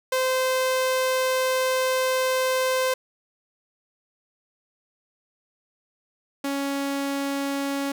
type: tone pair in turn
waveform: sawtooth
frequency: 517 / 278.3 Hz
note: C5 / C#4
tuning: -21 / +7 cents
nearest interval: major seventh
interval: 1072 cents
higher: first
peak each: -17 / -21 dBFS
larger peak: first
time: 0.12-2.94 / 6.44-7.92 s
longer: first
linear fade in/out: 5 ms
effects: none